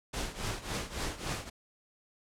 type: noise with tremolo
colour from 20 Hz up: pink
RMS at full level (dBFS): -33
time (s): 0.13-1.5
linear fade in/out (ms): 10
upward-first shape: triangle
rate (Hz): 3.6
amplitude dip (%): 85
effects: low-pass 9000 Hz 12 dB/octave